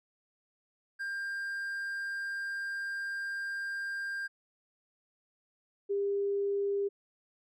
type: tone pair in turn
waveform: triangle / sine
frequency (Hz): 1596 / 400.6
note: G6 / G4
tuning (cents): +31 / +38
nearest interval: 2 octaves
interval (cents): 2393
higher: first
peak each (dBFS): -32 / -28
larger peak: second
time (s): 0.99-4.28 / 5.89-6.89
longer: first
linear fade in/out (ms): 20
effects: none